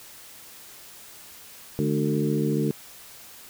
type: harmonic tone with a mistuned harmonic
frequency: 74.3 Hz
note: D2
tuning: 21 cents sharp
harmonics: 2 / 3 / 4 / 5 / 6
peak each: -26 / -27 / -28 / -30 / -30 dBFS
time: 1.79-2.71 s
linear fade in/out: 0 ms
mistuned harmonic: 3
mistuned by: -61 cents
effects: white hiss -46 dBFS RMS until 3.49 s